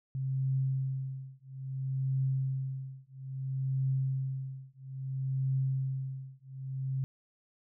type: tone with tremolo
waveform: sine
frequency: 133.1 Hz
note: C3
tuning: 30 cents sharp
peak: -26 dBFS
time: 0.15-7.04 s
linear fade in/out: 0 ms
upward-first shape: triangle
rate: 0.6 Hz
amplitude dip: 100%
effects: none